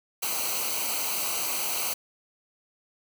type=noise with comb filter; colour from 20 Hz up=white; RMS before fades=-29 dBFS; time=0.22-1.94 s; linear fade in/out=10 ms; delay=0.57 ms; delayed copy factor=-0.75; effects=none